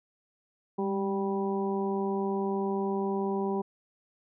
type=harmonic tone with a mistuned harmonic; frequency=195.4 Hz; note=G3; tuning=5 cents flat; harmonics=1 / 2 / 3 / 4 / 5; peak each=-31 / -30 / -44 / -37 / -38 dBFS; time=0.78-3.62 s; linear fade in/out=10 ms; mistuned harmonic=1; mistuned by=+36 cents; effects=none